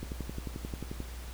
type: click train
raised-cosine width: 3 ms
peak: -24 dBFS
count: 12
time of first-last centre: 0.03-1.003 s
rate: 11.3 Hz
effects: added 60 Hz sine -40 dBFS peak until 1.33 s + pink hiss -49 dBFS RMS until 1.33 s